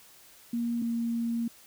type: tone pair in turn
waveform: sine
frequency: 235.4 / 232.7 Hz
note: A#3 / A#3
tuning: +17 / -3 cents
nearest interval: unison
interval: 20 cents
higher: first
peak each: -27 dBFS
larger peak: neither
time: 0.53-0.82 / 0.82-1.48 s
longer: second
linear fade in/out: 5 ms
effects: white hiss -55 dBFS RMS until 1.66 s